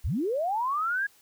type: linear sweep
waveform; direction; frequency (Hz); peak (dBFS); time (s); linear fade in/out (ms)
sine; up; 38.73 to 1671; -25; 0.04-1.07; 10
effects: white hiss -60 dBFS RMS until 1.21 s